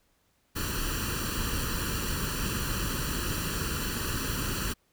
pink noise with comb filter, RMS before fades -31 dBFS, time 0.55-4.74 s, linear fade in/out 20 ms, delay 0.69 ms, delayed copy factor +0.8, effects pink hiss -70 dBFS RMS until 4.92 s

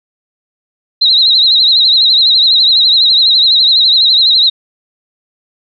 sine tone with vibrato, 3951 Hz, B7, in tune, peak -5 dBFS, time 1.01-4.5 s, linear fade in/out 10 ms, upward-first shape triangle, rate 12 Hz, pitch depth 120 cents each way, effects none

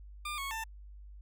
20% pulse tone with pitch steps, 1200 / 1102 / 891 Hz, D6 / C#6 / A5, +37 / -11 / +22 cents, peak -31 dBFS, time 0.25-0.64 s, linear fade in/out 5 ms, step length 130 ms, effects added 50 Hz sine -47 dBFS peak until 1.21 s

